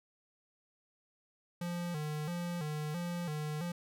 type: tone with vibrato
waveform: square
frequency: 162.4 Hz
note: E3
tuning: 26 cents flat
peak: -36 dBFS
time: 1.61-3.72 s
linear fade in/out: 5 ms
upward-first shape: square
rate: 1.5 Hz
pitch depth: 120 cents each way
effects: none